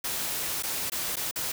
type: noise with dropouts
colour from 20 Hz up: white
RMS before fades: -31 dBFS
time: 0.04-1.52 s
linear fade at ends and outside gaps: 5 ms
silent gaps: 0.625-0.633 / 0.899-0.919 / 1.158-1.167 / 1.312-1.358 s
effects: none